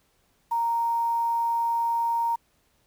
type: tone with quantisation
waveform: sine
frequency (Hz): 930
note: A#5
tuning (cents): -4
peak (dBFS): -22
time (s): 0.51-2.36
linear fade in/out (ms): 10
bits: 8
effects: pink hiss -67 dBFS RMS until 2.86 s